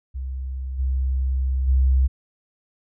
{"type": "tone with level steps", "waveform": "sine", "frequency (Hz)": 65.41, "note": "C2", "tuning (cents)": 0, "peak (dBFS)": [-26, -19, -14], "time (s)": [0.14, 2.08], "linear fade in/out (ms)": 20, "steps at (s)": [0.78, 1.67], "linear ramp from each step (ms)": 20, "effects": []}